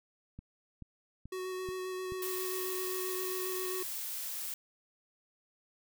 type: click train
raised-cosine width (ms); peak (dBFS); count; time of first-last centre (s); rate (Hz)
5; -33; 5; 0.39-2.122; 2.31
type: tone with vibrato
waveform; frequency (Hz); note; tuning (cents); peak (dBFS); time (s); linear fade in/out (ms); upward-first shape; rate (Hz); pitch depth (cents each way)
square; 371.2; F#4; +6; -37; 1.32-3.83; 5; square; 7.5; 10
type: noise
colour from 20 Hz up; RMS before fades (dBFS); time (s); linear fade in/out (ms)
blue; -39; 2.22-4.54; 2
effects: none